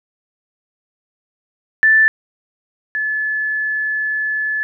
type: tone pair in turn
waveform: sine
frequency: 1760 / 1725.8 Hz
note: A6 / A6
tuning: 0 / -34 cents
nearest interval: unison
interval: 34 cents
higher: first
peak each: -8 / -17 dBFS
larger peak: first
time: 1.83-2.08 / 2.95-4.63 s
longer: second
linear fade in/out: 0 ms
effects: none